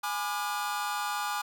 45% pulse chord, G# diminished seventh, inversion none, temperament just, 830.6 / 996.7 / 1196.1 / 1435.3 Hz, G#5 / B5 / D6 / F6, 0 / +16 / +31 / +47 cents, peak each -34 / -39 / -35 / -37 dBFS, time 0.03-1.42 s, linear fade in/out 10 ms, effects none

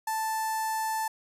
sawtooth tone with notch filter, 880 Hz, A5, in tune, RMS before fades -30 dBFS, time 0.07-1.08 s, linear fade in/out 5 ms, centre 3100 Hz, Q 0.56, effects resampled to 32000 Hz

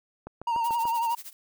click train, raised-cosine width 1 ms, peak -24 dBFS, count 5, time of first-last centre 0.27-0.854 s, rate 6.85 Hz
triangle tone with vibrato, 929 Hz, A#5, 6 cents flat, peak -22 dBFS, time 0.47-1.15 s, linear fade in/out 5 ms, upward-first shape sine, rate 11 Hz, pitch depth 44 cents each way
blue noise with tremolo, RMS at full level -39 dBFS, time 0.64-1.33 s, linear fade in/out 2 ms, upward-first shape sine, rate 13 Hz, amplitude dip 90%
effects none

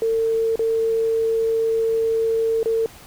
sine tone with dropouts, 451.1 Hz, A4, 43 cents sharp, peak -17 dBFS, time 0.02-2.86 s, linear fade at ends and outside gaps 1 ms, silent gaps 0.557-0.593 / 2.63-2.658 s, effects pink hiss -44 dBFS RMS until 3.06 s

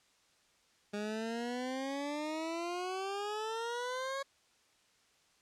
20% pulse exponential sweep, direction up, 204.5 to 554.4 Hz, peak -31 dBFS, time 0.93-4.23 s, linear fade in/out 10 ms, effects white hiss -69 dBFS RMS until 5.41 s + low-pass 7000 Hz 12 dB/octave

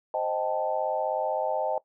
sine chord, A half-diminished seventh, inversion first, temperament equal, 523.3 / 622.3 / 784 / 880 Hz, C5 / Eb5 / G5 / A5, 0 / 0 / 0 / 0 cents, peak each -32 / -29 / -31 / -32 dBFS, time 0.14-1.78 s, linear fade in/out 2 ms, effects noise-tail reverb RT60 0.1 s tail -18 dB re dry

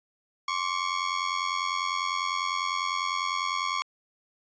sawtooth ring-modulated tone, 1105 Hz, C#6, 6 cents flat, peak -20 dBFS, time 0.48-3.82 s, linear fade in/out 0 ms, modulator 45 Hz, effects resampled to 16000 Hz

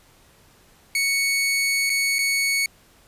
sawtooth tone with dropouts, 2220 Hz, C#7, 2 cents sharp, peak -16 dBFS, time 0.95-2.66 s, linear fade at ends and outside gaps 2 ms, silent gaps 1.896-1.9 / 2.185-2.189 s, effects pink hiss -55 dBFS RMS until 3.07 s + resampled to 32000 Hz

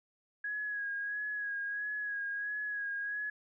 sine tone with vibrato, 1661.2 Hz, G#6, in tune, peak -34 dBFS, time 0.44-3.3 s, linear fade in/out 5 ms, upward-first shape sine, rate 1.5 Hz, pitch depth 34 cents each way, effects none

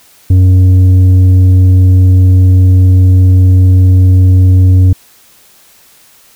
sine tone with tanh clipping, 92.5 Hz, F#2, in tune, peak -3 dBFS, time 0.3-4.93 s, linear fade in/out 5 ms, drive 6 dB, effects white hiss -43 dBFS RMS until 6.35 s

